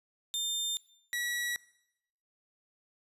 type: tone pair in turn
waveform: sawtooth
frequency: 3600 / 1931.4 Hz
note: A7 / B6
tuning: +39 / -39 cents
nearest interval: major seventh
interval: 1078 cents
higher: first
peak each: -28 dBFS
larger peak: neither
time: 0.34-0.77 / 1.13-1.56 s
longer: neither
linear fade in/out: 0 ms
effects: noise-tail reverb RT60 0.8 s tail -20 dB re dry + resampled to 32000 Hz